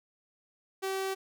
sawtooth tone, 384.5 Hz, G4, 33 cents flat, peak -27 dBFS, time 0.82-1.15 s, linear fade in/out 20 ms, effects none

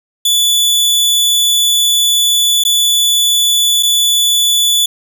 sawtooth tone with dropouts, 3461 Hz, A7, 29 cents flat, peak -6 dBFS, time 0.25-4.86 s, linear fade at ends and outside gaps 5 ms, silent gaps 2.638-2.65 / 3.827-3.831 s, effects none

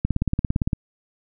click train, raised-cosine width 5 ms, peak -8 dBFS, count 13, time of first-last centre 0.05-0.732 s, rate 17.6 Hz, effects none

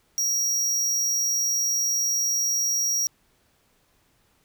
square tone, 5680 Hz, F8, 28 cents sharp, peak -22 dBFS, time 0.18-3.07 s, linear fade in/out 0 ms, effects pink hiss -65 dBFS RMS until 4.44 s

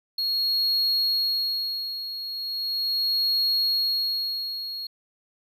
triangle tone with tremolo, 4302 Hz, C8, 47 cents sharp, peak -19 dBFS, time 0.18-4.87 s, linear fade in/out 5 ms, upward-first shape sine, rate 0.38 Hz, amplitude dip 70%, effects none

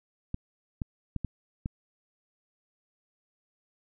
clicks, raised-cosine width 5 ms, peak -19 dBFS, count 5, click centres 0.344 / 0.818 / 1.163 / 1.247 / 1.659 s, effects none

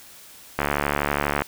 click train, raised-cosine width 0.5 ms, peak -6 dBFS, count 61, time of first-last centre 0.59-1.42 s, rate 72.3 Hz, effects white hiss -46 dBFS RMS until 1.47 s

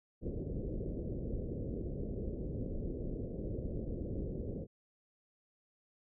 pink low-pass noise, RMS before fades -39 dBFS, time 0.21-4.67 s, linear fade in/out 50 ms, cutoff 530 Hz, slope 48 dB/octave, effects none

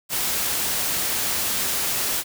white noise, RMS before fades -24 dBFS, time 0.09-2.24 s, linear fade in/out 50 ms, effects none

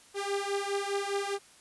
sawtooth beating tone pair, 397.2 / 402.1 Hz, G4 / G4, +23 / +44 cents, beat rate 4.9 Hz, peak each -29 dBFS, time 0.14-1.39 s, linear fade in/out 50 ms, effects white hiss -57 dBFS RMS until 1.6 s + resampled to 24000 Hz

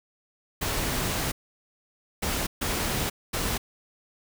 pink noise bursts at uneven times, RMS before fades -28 dBFS, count 4, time 0.61-1.32 / 2.22-2.47 / 2.61-3.1 / 3.33-3.58 s, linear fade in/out 10 ms, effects none

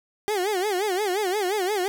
30% pulse tone with vibrato, 392 Hz, G4, in tune, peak -20 dBFS, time 0.28-1.88 s, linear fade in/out 0 ms, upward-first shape sine, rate 5.7 Hz, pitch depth 170 cents each way, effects none

